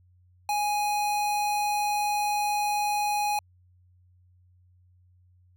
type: tone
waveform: square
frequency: 830.6 Hz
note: G#5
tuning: in tune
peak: -25 dBFS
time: 0.49-3.39 s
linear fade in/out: 2 ms
effects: added 90 Hz sine -57 dBFS peak until 5.56 s